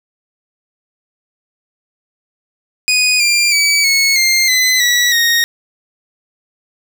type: tone with pitch steps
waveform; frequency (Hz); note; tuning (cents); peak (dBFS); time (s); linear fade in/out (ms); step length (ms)
20% pulse; 2485 / 2385 / 2289 / 2197 / 2109 / 2024 / 1942.9 / 1864.9; D#7 / D7 / D7 / C#7 / C7 / B6 / B6 / A#6; -3 / +26 / -45 / -16 / +13 / +42 / -29 / 0; -5; 2.88-5.44; 0; 320
effects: none